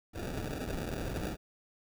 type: noise with sample-and-hold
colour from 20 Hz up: pink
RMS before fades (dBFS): -37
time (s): 0.13-1.37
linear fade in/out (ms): 50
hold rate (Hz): 1050
effects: none